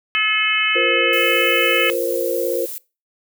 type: harmonic tone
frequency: 430.3 Hz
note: A4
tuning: 39 cents flat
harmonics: 3 / 4 / 5 / 6 / 7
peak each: -25 / -24 / -21 / -20 / -21 dBFS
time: 0.15-1.9 s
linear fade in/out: 0 ms
type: chord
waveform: sine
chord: F suspended fourth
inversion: none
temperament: just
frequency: 349.2 / 465.6 / 523.8 Hz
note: F4 / Bb4 / C5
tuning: 0 / -2 / +2 cents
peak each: -24 / -22 / -22 dBFS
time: 0.75-2.66 s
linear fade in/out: 10 ms
type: noise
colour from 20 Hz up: violet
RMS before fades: -30 dBFS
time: 1.13-2.78 s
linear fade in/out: 0 ms
effects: noise-tail reverb RT60 0.3 s tail -22 dB re dry